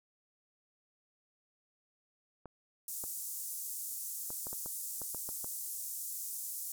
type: clicks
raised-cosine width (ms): 1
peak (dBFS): -32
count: 10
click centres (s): 2.457 / 3.039 / 4.304 / 4.469 / 4.53 / 4.66 / 5.017 / 5.147 / 5.29 / 5.444
type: band-pass noise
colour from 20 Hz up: white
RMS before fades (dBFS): -41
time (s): 2.88-6.72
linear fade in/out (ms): 2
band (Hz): 6800 to 16000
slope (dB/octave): 24
effects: none